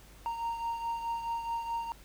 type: beating tone pair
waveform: triangle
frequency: 926 / 930.7 Hz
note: A#5 / A#5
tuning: -12 / -3 cents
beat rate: 4.7 Hz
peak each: -31 / -39 dBFS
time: 0.26-1.92 s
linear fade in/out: 0 ms
effects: added 50 Hz sine -54 dBFS peak until 2.04 s + pink hiss -57 dBFS RMS until 2.04 s